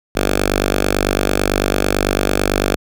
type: tone with notch filter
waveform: 5% pulse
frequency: 49 Hz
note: G1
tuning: in tune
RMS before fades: -17 dBFS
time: 0.15-2.76 s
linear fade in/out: 10 ms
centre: 140 Hz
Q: 0.79
effects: none